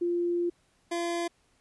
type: tone pair in turn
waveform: sine / 25% pulse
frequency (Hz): 347.4 / 342.2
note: F4 / F4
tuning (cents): -9 / -35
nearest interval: unison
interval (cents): 26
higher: first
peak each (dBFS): -25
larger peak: neither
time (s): 0.01-0.5 / 0.91-1.28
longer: first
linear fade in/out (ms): 10
effects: pink hiss -68 dBFS RMS until 1.6 s + resampled to 24000 Hz